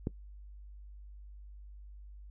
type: click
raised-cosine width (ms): 3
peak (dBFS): -19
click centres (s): 0.071
effects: noise-tail reverb RT60 0.1 s tail -20 dB re dry + added 50 Hz sine -47 dBFS peak until 2.3 s